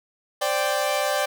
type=chord; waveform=sawtooth; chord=C suspended second; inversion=none; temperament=equal; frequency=523.3 / 587.3 / 784 Hz; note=C5 / D5 / G5; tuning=0 / 0 / 0 cents; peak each=-25 / -20 / -23 dBFS; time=0.41-1.26 s; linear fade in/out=10 ms; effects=none